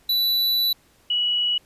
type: tone pair in turn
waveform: square / sine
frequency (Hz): 3961 / 2930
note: B7 / F#7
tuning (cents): +4 / -18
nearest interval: perfect fourth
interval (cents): 522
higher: first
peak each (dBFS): -19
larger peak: neither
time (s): 0.09-0.73 / 1.1-1.58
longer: first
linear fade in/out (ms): 5
effects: pink hiss -58 dBFS RMS until 1.65 s + resampled to 32000 Hz